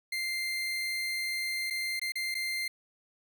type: tone with dropouts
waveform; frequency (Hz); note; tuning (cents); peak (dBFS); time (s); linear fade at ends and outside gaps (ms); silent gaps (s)
30% pulse; 2093; C7; 0; -28; 0.12-2.68; 5; 1.701-1.706 / 1.996-2.015 / 2.121-2.155 / 2.344-2.35
effects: none